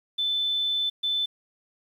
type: tone bursts at uneven times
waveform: sine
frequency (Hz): 3520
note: A7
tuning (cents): 0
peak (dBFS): -23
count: 2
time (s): 0.18-0.9 / 1.03-1.26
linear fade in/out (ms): 10
effects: 9-bit